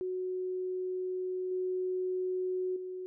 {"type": "tone with level steps", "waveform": "sine", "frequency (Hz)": 368.8, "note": "F#4", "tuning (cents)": -6, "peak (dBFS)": [-32, -30, -37], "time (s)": [0.01, 3.06], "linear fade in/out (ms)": 0, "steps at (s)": [1.51, 2.76], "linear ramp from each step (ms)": 5, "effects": []}